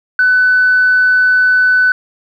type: tone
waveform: sine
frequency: 1500 Hz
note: F#6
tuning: 23 cents sharp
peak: -6 dBFS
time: 0.19-1.92 s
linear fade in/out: 2 ms
effects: tanh soft clip ceiling -3 dBFS + 8-bit